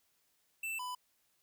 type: tone pair in turn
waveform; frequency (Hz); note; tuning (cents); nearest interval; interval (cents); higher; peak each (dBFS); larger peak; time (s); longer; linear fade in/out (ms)
square; 2662 / 997.1; E7 / B5; +16 / +16; octave + perfect fourth; 1700; first; -37 / -39; first; 0.63-0.79 / 0.79-0.95; neither; 5
effects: white hiss -75 dBFS RMS until 1.42 s